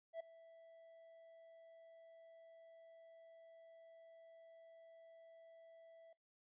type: tone with ADSR envelope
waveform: triangle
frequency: 659.3 Hz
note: E5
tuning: in tune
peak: -39 dBFS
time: 0.13-6.13 s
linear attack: 70 ms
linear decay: 8 ms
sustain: -18 dB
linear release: 4 ms
effects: noise-tail reverb RT60 0.2 s tail -26 dB re dry + resampled to 8000 Hz